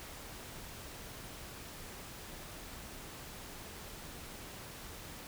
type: silence
effects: pink hiss -48 dBFS RMS until 5.27 s